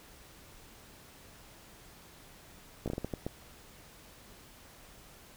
slowing click train, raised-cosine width 2 ms, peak -21 dBFS, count 8, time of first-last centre 2.86-3.266 s, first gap 17 ms, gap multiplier 1.4, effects pink hiss -55 dBFS RMS until 5.36 s

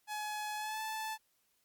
sawtooth tone with pitch glide, 846 to 874.8 Hz, G#5 to A5, +32 to -10 cents, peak -33 dBFS, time 0.07-1.18 s, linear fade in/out 50 ms, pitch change +58 cents, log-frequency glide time 0.56-0.82 s, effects white hiss -75 dBFS RMS until 1.64 s + MP3 96 kbps

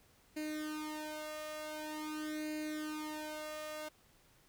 sawtooth tone with flanger, 306.4 Hz, D#4, 27 cents flat, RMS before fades -42 dBFS, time 0.36-3.89 s, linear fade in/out 10 ms, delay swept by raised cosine 0.44 to 1.54 ms, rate 0.46 Hz, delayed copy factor +0.9, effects pink hiss -67 dBFS RMS until 4.48 s

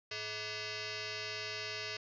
sine tone with frequency modulation, 1174.7 Hz, D6, in tune, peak -38 dBFS, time 0.11-1.97 s, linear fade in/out 5 ms, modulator 534 Hz, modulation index 7.9, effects none

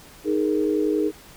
sine chord, D# suspended fourth, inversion none, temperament equal, 311.1 / 415.3 / 466.2 Hz, D#4 / G#4 / A#4, 0 / 0 / 0 cents, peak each -22 / -23 / -27 dBFS, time 0.24-1.12 s, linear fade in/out 50 ms, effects pink hiss -47 dBFS RMS until 1.36 s

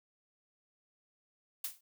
blue noise with exponential decay, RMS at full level -33 dBFS, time 1.64-1.81 s, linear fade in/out 5 ms, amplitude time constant 36 ms, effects none

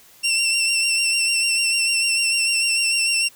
20% pulse tone with vibrato, 2720 Hz, F7, 46 cents flat, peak -12 dBFS, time 0.23-3.29 s, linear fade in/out 20 ms, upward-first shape sine, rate 6.7 Hz, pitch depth 32 cents each way, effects white hiss -50 dBFS RMS until 3.35 s

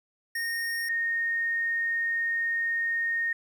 square / sine tone pair in turn, 1848 / 1848 Hz, A#6 / A#6, -16 / -16 cents, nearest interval unison, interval 0 cents, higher neither, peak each -29 / -25 dBFS, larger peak second, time 0.35-0.89 / 0.89-3.33 s, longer second, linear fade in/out 5 ms, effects 10-bit

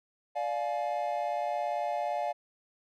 triangle chord, D diminished, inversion none, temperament just, 587.3 / 704.8 / 845.8 Hz, D5 / F5 / Ab5, 0 / +16 / +31 cents, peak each -32 / -30 / -33 dBFS, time 0.35-2.33 s, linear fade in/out 20 ms, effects tanh soft clip ceiling -18 dBFS

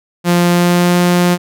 sawtooth tone with pitch glide, 174.61 to 176.74 Hz, F3 to F3, 0 to +21 cents, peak -5 dBFS, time 0.24-1.38 s, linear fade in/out 50 ms, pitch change +21 cents, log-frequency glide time 0.47-0.99 s, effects none

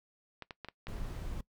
clicks, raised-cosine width 0.3 ms, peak -26 dBFS, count 5, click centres 0.423 / 0.508 / 0.647 / 0.686 / 0.87 s
brown noise, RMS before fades -39 dBFS, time 0.88-1.41 s, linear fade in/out 5 ms
effects noise-tail reverb RT60 0.1 s tail -21 dB re dry

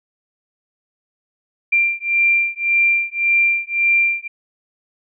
sine beating tone pair, 2372 / 2373.8 Hz, D7 / D7, +17 / +18 cents, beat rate 1.8 Hz, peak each -17 dBFS, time 1.72-4.28 s, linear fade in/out 10 ms, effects none

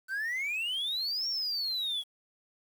triangle exponential two-way sweep, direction up then down, 1500 to 5588 to 3302 Hz, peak -28 dBFS, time 0.08-2.04 s, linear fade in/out 50 ms, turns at 1.28 s, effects tanh soft clip ceiling -25 dBFS + 9-bit

